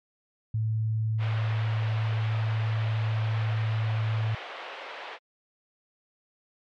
sine tone, 110 Hz, A2, in tune, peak -24 dBFS, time 0.54-4.35 s, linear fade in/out 5 ms
pink band-pass noise, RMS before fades -40 dBFS, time 1.18-5.19 s, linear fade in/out 50 ms, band 510 to 3300 Hz, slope 24 dB/octave
effects MP3 64 kbps

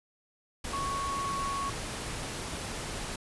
sine tone in noise, 1108.7 Hz, C#6, in tune, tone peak -31 dBFS, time 0.73-1.7 s, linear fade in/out 5 ms, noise pink, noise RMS -37 dBFS, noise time 0.64-3.16 s, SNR +3 dB, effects resampled to 24000 Hz

